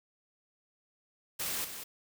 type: noise with echo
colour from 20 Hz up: white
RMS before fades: -35 dBFS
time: 1.39-1.65 s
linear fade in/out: 10 ms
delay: 190 ms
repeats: 1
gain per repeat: -8 dB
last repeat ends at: 1.84 s
effects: none